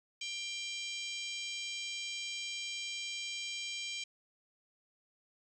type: harmonic tone with a mistuned harmonic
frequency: 790 Hz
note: G5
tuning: 13 cents sharp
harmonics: 3 / 4 / 5 / 6 / 7 / 8 / 9 / 10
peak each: -42 / -42 / -48 / -49 / -50 / -49 / -55 / -53 dBFS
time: 0.21-4.04 s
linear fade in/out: 5 ms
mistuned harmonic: 8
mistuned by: +59 cents
effects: 12-bit